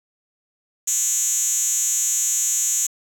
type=tone with high-pass filter; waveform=5% pulse; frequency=240 Hz; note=B3; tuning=49 cents flat; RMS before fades=-21 dBFS; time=0.87-2.87 s; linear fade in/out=10 ms; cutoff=6900 Hz; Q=5.4; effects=8-bit